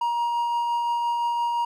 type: tone with tremolo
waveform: triangle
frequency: 946 Hz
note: A#5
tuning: 25 cents sharp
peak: -19 dBFS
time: 0.01-1.65 s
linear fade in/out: 5 ms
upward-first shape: triangle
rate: 5.8 Hz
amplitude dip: 25%
effects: none